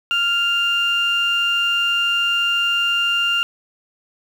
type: tone pair together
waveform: sine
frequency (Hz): 1397 / 2794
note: F6 / F7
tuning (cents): 0 / 0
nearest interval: octave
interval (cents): 1200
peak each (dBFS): -20 / -16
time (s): 0.11-3.43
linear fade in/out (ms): 0
effects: tanh soft clip ceiling -11 dBFS + 7-bit